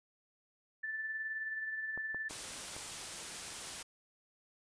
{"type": "tone with tremolo", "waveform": "sine", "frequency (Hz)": 1760, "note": "A6", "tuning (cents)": 0, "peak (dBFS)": -35, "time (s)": [0.83, 2.29], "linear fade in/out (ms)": 10, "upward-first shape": "sine", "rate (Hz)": 19, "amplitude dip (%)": 40}
{"type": "clicks", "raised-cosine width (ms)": 1, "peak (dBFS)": -32, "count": 4, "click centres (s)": [1.976, 2.146, 2.309, 2.765]}
{"type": "noise", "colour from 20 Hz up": "white", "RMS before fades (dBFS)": -43, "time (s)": [2.29, 3.83], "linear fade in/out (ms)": 10}
{"effects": ["resampled to 22050 Hz"]}